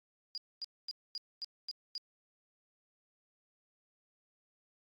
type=tone bursts; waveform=sine; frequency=4860 Hz; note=D#8; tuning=42 cents flat; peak=-37 dBFS; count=7; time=0.35-1.979 s; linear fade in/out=0 ms; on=27 ms; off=240 ms; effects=AAC 48 kbps